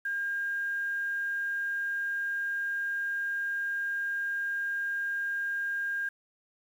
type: tone with quantisation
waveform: sine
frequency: 1610 Hz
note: G6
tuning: 46 cents sharp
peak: -29 dBFS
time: 0.05-6.09 s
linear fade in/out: 5 ms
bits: 9
effects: none